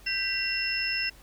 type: tone cluster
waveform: sine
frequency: 1564 / 1979 / 2739 / 5270 Hz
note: G6 / B6 / F7 / E8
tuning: -4 / +3 / -34 / -1 cents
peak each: -36 / -35 / -29 / -31 dBFS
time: 0.06-1.1 s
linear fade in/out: 10 ms
effects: added 48 Hz sine -51 dBFS peak until 1.22 s + pink hiss -55 dBFS RMS until 1.22 s